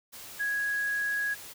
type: tone in noise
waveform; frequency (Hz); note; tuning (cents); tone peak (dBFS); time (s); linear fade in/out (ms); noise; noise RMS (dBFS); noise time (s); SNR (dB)
sine; 1661.2; G#6; 0; -27; 0.39-1.35; 20; white; -45; 0.12-1.54; +15
effects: none